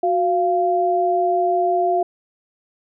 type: tone pair together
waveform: sine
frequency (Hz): 367.1 / 693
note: F#4 / F5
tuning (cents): -14 / -14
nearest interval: major seventh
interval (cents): 1100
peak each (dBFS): -20 / -17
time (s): 0.03-2.03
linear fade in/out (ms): 5
effects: none